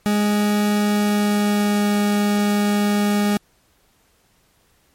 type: tone with pitch glide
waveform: 40% pulse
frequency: 207.7 to 205.9 Hz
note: G#3 to G#3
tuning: 0 to -15 cents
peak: -15 dBFS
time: 0.06-3.37 s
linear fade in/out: 0 ms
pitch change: -15 cents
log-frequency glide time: 0.69-1.96 s
effects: pink hiss -60 dBFS RMS until 4.94 s + MP3 64 kbps